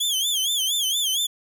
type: tone with vibrato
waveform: sawtooth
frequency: 3290 Hz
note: G#7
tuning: 17 cents flat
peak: -18 dBFS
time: 0-1.27 s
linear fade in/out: 10 ms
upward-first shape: sine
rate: 4.3 Hz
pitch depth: 140 cents each way
effects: none